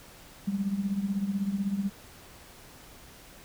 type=tone with tremolo; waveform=sine; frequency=197.9 Hz; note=G3; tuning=17 cents sharp; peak=-23 dBFS; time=0.47-1.9 s; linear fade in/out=10 ms; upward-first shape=triangle; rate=16 Hz; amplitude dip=80%; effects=pink hiss -51 dBFS RMS until 3.44 s